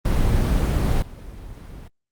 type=noise with level steps; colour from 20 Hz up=brown; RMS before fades=-19 / -37 dBFS; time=0.05-1.88 s; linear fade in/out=5 ms; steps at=1.02 s; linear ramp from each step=2 ms; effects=Opus 24 kbps